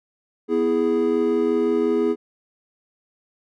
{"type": "chord", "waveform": "triangle", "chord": "E major", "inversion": "second", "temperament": "equal", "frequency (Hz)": [246.9, 329.6, 415.3], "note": ["B3", "E4", "G#4"], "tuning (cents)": [0, 0, 0], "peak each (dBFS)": [-22, -21, -18], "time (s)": [0.48, 2.16], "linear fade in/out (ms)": 50, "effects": []}